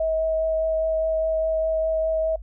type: tone with vibrato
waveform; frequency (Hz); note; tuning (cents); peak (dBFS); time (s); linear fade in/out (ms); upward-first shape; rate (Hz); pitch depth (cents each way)
sine; 640; D#5; +49; -20; 0-2.36; 5; triangle; 4.9; 11
effects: noise-tail reverb RT60 0.1 s tail -23 dB re dry + added 50 Hz sine -35 dBFS peak until 2.42 s